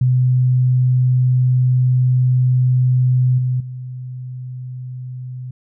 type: tone with level steps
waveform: sine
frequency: 126.7 Hz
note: B2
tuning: 45 cents sharp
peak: -11 / -15 / -26 dBFS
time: 0.01-5.51 s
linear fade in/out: 5 ms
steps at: 3.38 / 3.6 s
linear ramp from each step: 5 ms
effects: none